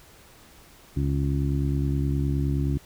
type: harmonic tone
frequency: 69.6 Hz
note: C#2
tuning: 8 cents sharp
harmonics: 1 / 2 / 3 / 4 / 5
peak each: -26 / -25 / -37 / -30 / -36 dBFS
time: 0.96-2.78 s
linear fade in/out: 10 ms
effects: pink hiss -52 dBFS RMS until 2.85 s